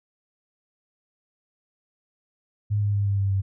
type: tone with pitch steps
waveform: sine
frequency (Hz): 103.83 / 102.46 / 101.11 / 99.77 / 98.46 / 97.16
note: G#2 / G#2 / G#2 / G2 / G2 / G2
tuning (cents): 0 / -23 / -46 / +31 / +8 / -15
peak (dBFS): -20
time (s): 2.7-3.42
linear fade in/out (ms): 20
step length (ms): 120
effects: none